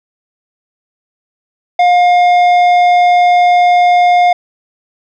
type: tone with tanh clipping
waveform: sine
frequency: 711 Hz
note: F5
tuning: 31 cents sharp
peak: -7 dBFS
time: 1.79-4.33 s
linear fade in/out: 5 ms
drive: 10 dB
effects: none